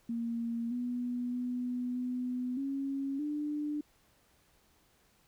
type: tone with pitch steps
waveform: sine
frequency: 232.6 / 244.9 / 247.4 / 249.8 / 274.2 / 297 Hz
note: A#3 / B3 / B3 / B3 / C#4 / D4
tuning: -4 / -14 / +3 / +20 / -19 / +20 cents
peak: -32 dBFS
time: 0.09-3.81 s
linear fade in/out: 5 ms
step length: 620 ms
effects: pink hiss -68 dBFS RMS until 5.27 s